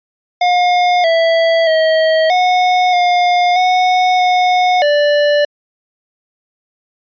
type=tone with pitch steps; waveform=square; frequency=715 / 660 / 638 / 729 / 712 / 734 / 728 / 586 Hz; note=F5 / E5 / D#5 / F#5 / F5 / F#5 / F#5 / D5; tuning=+41 / +2 / +43 / -26 / +33 / -14 / -28 / -4 cents; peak=-10 dBFS; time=0.41-5.45 s; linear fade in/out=5 ms; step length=630 ms; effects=resampled to 11025 Hz